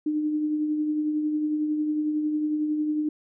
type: tone with tremolo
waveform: sine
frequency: 303.4 Hz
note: D#4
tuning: 44 cents flat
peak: -21 dBFS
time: 0.06-3.09 s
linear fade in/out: 5 ms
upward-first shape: triangle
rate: 11 Hz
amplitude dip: 40%
effects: none